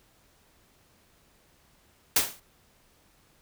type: noise with exponential decay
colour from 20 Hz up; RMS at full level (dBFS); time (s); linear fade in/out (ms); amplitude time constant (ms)
white; -18; 2.16-2.4; 5; 51
effects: pink hiss -63 dBFS RMS until 3.41 s